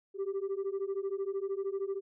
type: beating tone pair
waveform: sine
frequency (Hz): 385.2 / 398.2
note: G4 / G4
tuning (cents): -30 / +27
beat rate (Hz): 13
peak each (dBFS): -33 / -33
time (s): 0.14-2.01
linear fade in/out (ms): 50
effects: tanh soft clip ceiling -29 dBFS

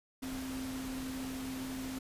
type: tone in noise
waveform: sine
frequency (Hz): 261.7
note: C4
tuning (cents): 0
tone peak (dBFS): -38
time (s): 0.22-1.99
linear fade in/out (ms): 10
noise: pink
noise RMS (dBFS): -45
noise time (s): 0.22-1.99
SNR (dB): +4
effects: resampled to 32000 Hz

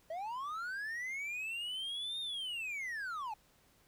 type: linear two-way sweep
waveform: triangle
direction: up then down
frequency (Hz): 622.3 to 3700 to 813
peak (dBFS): -36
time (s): 0.1-3.34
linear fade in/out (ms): 5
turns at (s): 2.2
effects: pink hiss -68 dBFS RMS until 3.87 s

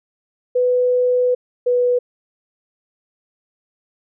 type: tone pair in turn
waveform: sine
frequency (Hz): 497.3 / 491.9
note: B4 / B4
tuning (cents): +12 / -7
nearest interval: unison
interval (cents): 19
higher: first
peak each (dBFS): -13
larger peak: neither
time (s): 0.55-1.35 / 1.66-1.99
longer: first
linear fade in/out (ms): 10
effects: none

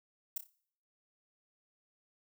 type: noise with echo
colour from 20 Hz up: violet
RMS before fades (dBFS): -35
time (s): 0.36-0.38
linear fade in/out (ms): 5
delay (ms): 30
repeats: 4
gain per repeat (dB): -9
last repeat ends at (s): 0.5
effects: noise-tail reverb RT60 0.6 s tail -22 dB re dry

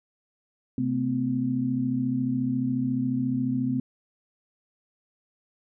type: tone cluster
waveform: sine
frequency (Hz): 129.3 / 221.2 / 255.4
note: C3 / A3 / C4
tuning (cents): -20 / +9 / -42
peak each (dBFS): -30 / -31 / -25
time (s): 0.78-3.8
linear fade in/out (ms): 2
effects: none

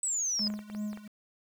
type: exponential sweep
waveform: sine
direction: down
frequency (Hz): 8120 to 4952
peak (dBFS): -28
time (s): 0.03-0.48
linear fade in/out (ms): 2
type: tone with tremolo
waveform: triangle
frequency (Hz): 210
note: G#3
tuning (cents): +19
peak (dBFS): -29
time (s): 0.39-1.08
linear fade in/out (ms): 10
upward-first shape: sine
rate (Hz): 2.8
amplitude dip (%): 85
type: clicks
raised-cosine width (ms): 0.5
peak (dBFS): -31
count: 9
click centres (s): 0.393 / 0.471 / 0.502 / 0.539 / 0.591 / 0.7 / 0.749 / 0.931 / 0.974
effects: 9-bit

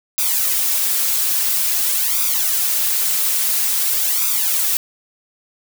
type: noise with flanger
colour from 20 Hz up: blue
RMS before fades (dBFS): -18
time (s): 0.18-4.77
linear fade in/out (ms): 0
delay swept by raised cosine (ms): 0.82 to 5.52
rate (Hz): 0.49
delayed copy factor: +0.85
effects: none

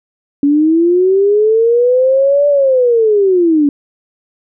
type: linear two-way sweep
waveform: sine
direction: up then down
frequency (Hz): 280 to 583 to 280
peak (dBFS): -7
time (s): 0.43-3.69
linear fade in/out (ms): 2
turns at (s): 2.48
effects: none

